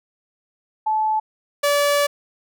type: tone pair in turn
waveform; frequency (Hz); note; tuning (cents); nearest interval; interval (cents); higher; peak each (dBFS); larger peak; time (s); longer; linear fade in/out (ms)
sine / sawtooth; 867 / 576.3; A5 / D5; -26 / -33; perfect fifth; 707; first; -17 / -12; second; 0.86-1.2 / 1.63-2.07; second; 10
effects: none